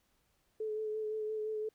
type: tone with vibrato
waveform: sine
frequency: 431.5 Hz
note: A4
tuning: 34 cents flat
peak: -34 dBFS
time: 0.6-1.69 s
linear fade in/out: 5 ms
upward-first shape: sine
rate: 5.8 Hz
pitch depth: 21 cents each way
effects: pink hiss -75 dBFS RMS until 1.74 s